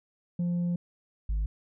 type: tone pair in turn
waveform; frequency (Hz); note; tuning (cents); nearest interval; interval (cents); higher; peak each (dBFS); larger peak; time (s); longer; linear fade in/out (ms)
sine; 174.5 / 51.88; F3 / G#1; -1 / -1; octave + major sixth; 2100; first; -23; neither; 0.39-0.76 / 1.29-1.46; first; 5
effects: tanh soft clip ceiling -25 dBFS